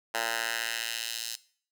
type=tone with high-pass filter sweep; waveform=10% pulse; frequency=114.8 Hz; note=A#2; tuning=26 cents flat; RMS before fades=-33 dBFS; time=0.14-1.36 s; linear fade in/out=5 ms; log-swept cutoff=960 to 4600 Hz; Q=1.2; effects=noise-tail reverb RT60 0.5 s tail -19 dB re dry